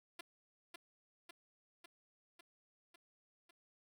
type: tone with echo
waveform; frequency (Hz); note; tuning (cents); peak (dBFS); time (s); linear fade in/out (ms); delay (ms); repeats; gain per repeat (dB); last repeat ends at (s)
5% pulse; 341.8; F4; -37; -34; 0.19-0.21; 5; 550; 6; -3; 3.51
effects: none